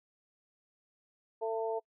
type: harmonic tone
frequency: 224 Hz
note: A3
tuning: 31 cents sharp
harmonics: 2 / 3 / 4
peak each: -33 / -37 / -39 dBFS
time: 1.41-1.8 s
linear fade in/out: 20 ms
effects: noise-tail reverb RT60 0.1 s tail -26 dB re dry